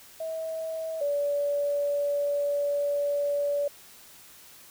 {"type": "tone pair in turn", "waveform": "sine", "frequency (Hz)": [645, 574.6], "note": ["E5", "D5"], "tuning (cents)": [-38, -38], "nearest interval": "major second", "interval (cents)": 200, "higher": "first", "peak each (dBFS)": [-30, -24], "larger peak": "second", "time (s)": [[0.2, 1.01], [1.01, 3.68]], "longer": "second", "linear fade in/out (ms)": 5, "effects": ["white hiss -51 dBFS RMS until 4.7 s"]}